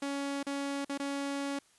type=tone with dropouts; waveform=sawtooth; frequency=279.8 Hz; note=C#4; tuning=16 cents sharp; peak=-29 dBFS; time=0.02-1.59 s; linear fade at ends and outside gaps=5 ms; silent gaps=0.43-0.466 / 0.848-0.894 / 0.977-0.997 s; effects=white hiss -65 dBFS RMS until 1.78 s + resampled to 24000 Hz